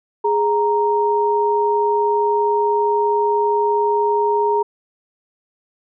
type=tone pair together; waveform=sine; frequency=415.3 / 932.3 Hz; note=G#4 / A#5; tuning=0 / 0 cents; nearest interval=octave + major second; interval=1400 cents; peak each=-17 dBFS; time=0.24-4.63 s; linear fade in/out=10 ms; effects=none